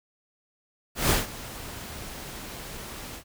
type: noise with ADSR envelope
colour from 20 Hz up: pink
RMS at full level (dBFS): -21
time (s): 0.95-3.24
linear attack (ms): 150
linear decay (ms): 160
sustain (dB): -18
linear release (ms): 83
effects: none